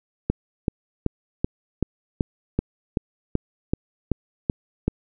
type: click train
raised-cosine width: 3 ms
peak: -7 dBFS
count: 13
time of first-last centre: 0.3-4.88 s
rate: 2.62 Hz
effects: none